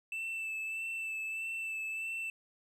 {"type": "tone with vibrato", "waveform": "triangle", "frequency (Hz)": 2649, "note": "E7", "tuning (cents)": 8, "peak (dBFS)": -34, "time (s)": [0.12, 2.3], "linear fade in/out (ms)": 2, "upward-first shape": "sine", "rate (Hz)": 1.6, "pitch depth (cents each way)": 21, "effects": []}